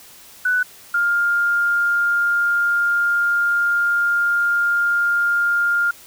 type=tone pair in turn; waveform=sine; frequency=1489 / 1405.4 Hz; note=F#6 / F6; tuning=+11 / +10 cents; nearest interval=minor second; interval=101 cents; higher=first; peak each=-15 dBFS; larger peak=neither; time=0.45-0.63 / 0.94-5.91 s; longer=second; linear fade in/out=5 ms; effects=white hiss -44 dBFS RMS until 6.06 s